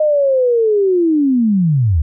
sine linear sweep, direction down, 621 to 68.6 Hz, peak -10 dBFS, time 0-2.02 s, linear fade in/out 5 ms, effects none

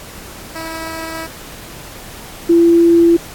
10% pulse / sine tone pair in turn, 324.4 / 338.3 Hz, E4 / E4, -28 / +45 cents, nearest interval minor second, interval 73 cents, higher second, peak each -16 / -6 dBFS, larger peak second, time 0.55-1.27 / 2.49-3.17 s, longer first, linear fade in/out 10 ms, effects pink hiss -34 dBFS RMS until 3.34 s + AAC 64 kbps

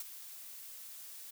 blue noise with ADSR envelope, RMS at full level -39 dBFS, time 0-1.31 s, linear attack 3 ms, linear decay 26 ms, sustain -10 dB, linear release 9 ms, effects none

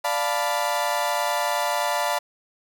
35% pulse chord, B half-diminished seventh, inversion first, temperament equal, 587.3 / 698.5 / 880 / 987.8 Hz, D5 / F5 / A5 / B5, 0 / 0 / 0 / 0 cents, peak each -26 dBFS, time 0.04-2.19 s, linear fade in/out 10 ms, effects none

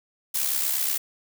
blue noise with amplitude modulation, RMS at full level -23 dBFS, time 0.34-0.98 s, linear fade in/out 10 ms, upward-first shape sine, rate 68.3 Hz, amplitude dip 55%, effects none

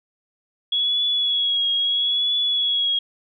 sine tone with vibrato, 3351 Hz, G#7, 15 cents sharp, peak -18 dBFS, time 0.72-2.99 s, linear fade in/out 5 ms, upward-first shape triangle, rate 0.76 Hz, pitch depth 41 cents each way, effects none

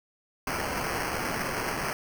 blue noise with sample-and-hold, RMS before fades -31 dBFS, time 0.47-1.93 s, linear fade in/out 2 ms, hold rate 3675 Hz, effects none

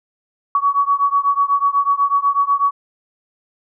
sine beating tone pair, 1124 / 1132.1 Hz, C#6 / C#6, +24 / +36 cents, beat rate 8.1 Hz, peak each -16 / -17 dBFS, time 0.55-2.71 s, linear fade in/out 2 ms, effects none

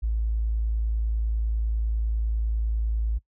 triangle tone with tanh clipping, 55 Hz, A1, in tune, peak -22 dBFS, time 0.02-3.19 s, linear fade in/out 20 ms, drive 3 dB, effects noise-tail reverb RT60 0.1 s tail -21 dB re dry

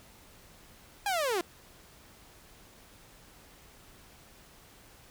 sawtooth linear sweep, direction down, 830.6 to 329.6 Hz, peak -24 dBFS, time 1.06-1.41 s, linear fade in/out 2 ms, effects pink hiss -56 dBFS RMS until 5.1 s

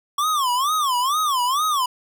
square tone with vibrato, 1108.7 Hz, C#6, in tune, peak -19 dBFS, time 0.18-1.86 s, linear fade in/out 5 ms, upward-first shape sine, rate 2.2 Hz, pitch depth 230 cents each way, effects none

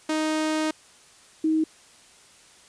sawtooth / sine tone pair in turn, 311.5 / 315.7 Hz, D#4 / D#4, +2 / +25 cents, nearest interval unison, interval 23 cents, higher second, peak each -19 dBFS, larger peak neither, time 0.09-0.71 / 1.44-1.64 s, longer first, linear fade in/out 5 ms, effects white hiss -53 dBFS RMS until 2.68 s + resampled to 22050 Hz

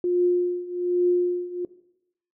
sine tone with tremolo, 355.3 Hz, F4, 30 cents sharp, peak -16 dBFS, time 0.04-1.65 s, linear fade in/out 2 ms, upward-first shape triangle, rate 1.2 Hz, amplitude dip 90%, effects noise-tail reverb RT60 0.8 s tail -17 dB re dry

